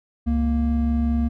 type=tone pair together; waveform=triangle; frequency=69.3 / 233.1 Hz; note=C#2 / A#3; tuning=0 / 0 cents; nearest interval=octave + major sixth; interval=2100 cents; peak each=-19 dBFS; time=0.26-1.29 s; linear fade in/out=20 ms; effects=none

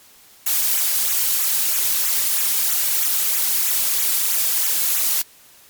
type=noise with flanger; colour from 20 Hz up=blue; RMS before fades=-19 dBFS; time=0.46-5.22 s; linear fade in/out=5 ms; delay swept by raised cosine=0.2 to 2.9 ms; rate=3.1 Hz; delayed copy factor=-0.8; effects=white hiss -49 dBFS RMS until 5.69 s + MP3 96 kbps

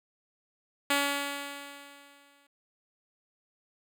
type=tone with exponential decay; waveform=5% pulse; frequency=283.1 Hz; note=C#4; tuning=37 cents sharp; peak=-12 dBFS; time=0.9-2.47 s; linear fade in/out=5 ms; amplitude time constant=340 ms; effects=none

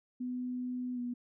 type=tone with pitch glide; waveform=sine; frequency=249.8 to 243.7 Hz; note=B3 to B3; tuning=+20 to -23 cents; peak=-34 dBFS; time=0.2-1.14 s; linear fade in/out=10 ms; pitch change=-43 cents; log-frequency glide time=0.94-0.99 s; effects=none

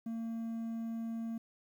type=tone; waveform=triangle; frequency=227.7 Hz; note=A#3; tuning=40 cents flat; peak=-34 dBFS; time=0.06-1.38 s; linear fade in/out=5 ms; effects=11-bit

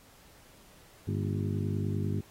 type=harmonic tone with a mistuned harmonic; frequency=50.2 Hz; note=G1; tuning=42 cents sharp; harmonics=2 / 3 / 4 / 5 / 6 / 7 / 8; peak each=-31 / -35 / -37 / -39 / -41 / -42 / -43 dBFS; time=1.07-2.21 s; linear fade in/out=10 ms; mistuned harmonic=5; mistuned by=-80 cents; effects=pink hiss -58 dBFS RMS until 2.3 s + AAC 48 kbps

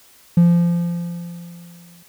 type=tone with exponential decay; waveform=triangle; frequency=172.2 Hz; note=F3; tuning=24 cents flat; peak=-5 dBFS; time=0.37-2.03 s; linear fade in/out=5 ms; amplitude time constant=360 ms; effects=tanh soft clip ceiling -2 dBFS + white hiss -50 dBFS RMS until 2.08 s

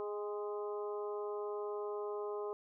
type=harmonic tone with a mistuned harmonic; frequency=207.7 Hz; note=G#3; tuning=in tune; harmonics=2 / 3 / 4 / 5 / 6; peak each=-38 / -48 / -49 / -48 / -52 dBFS; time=0-2.53 s; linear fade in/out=0 ms; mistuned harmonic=4; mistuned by=-18 cents; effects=none

